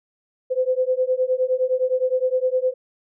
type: beating tone pair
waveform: sine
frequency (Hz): 507 / 516.7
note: B4 / C5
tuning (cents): +45 / -22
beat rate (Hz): 9.7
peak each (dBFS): -21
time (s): 0.5-2.74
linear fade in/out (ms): 20
effects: none